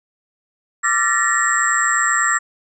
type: tone cluster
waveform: sine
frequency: 1177 / 1365 / 1763 / 1891 / 7610 Hz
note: D6 / F6 / A6 / A#6 / A#8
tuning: +3 / -40 / +3 / +24 / +35 cents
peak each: -21 dBFS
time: 0.83-2.39 s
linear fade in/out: 20 ms
effects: none